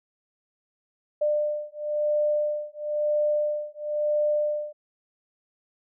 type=beating tone pair; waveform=sine; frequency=597 / 597.99 Hz; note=D5 / D5; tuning=+28 / +31 cents; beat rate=0.99 Hz; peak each=-26 dBFS; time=1.21-4.73 s; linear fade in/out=10 ms; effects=none